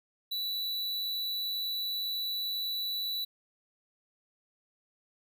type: tone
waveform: square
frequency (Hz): 3951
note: B7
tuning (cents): 0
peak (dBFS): -32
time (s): 0.31-3.25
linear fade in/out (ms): 10
effects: 12-bit